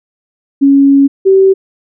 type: tone pair in turn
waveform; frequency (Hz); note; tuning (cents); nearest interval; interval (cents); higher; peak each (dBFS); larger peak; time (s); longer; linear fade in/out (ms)
sine; 277.2 / 384.7; C#4 / G4; 0 / -33; tritone; 567; second; -3; neither; 0.61-1.08 / 1.25-1.54; first; 20
effects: none